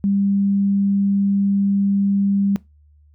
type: tone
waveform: sine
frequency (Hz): 198.7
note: G3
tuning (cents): +24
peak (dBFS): -15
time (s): 0.04-2.56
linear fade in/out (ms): 0
effects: noise-tail reverb RT60 0.2 s tail -21 dB re dry + added 74 Hz sine -49 dBFS peak until 3.14 s